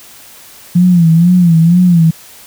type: tone with vibrato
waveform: sine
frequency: 171.6 Hz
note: F3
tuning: 30 cents flat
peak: -4 dBFS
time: 0.75-2.11 s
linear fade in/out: 10 ms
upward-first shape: sine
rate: 2.1 Hz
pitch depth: 99 cents each way
effects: white hiss -37 dBFS RMS until 2.46 s